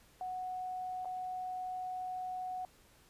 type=tone with dropouts; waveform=sine; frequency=738 Hz; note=F#5; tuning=5 cents flat; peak=-37 dBFS; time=0.21-2.65 s; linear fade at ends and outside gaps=1 ms; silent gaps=1.048-1.055 s; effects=pink hiss -64 dBFS RMS until 3.09 s + resampled to 32000 Hz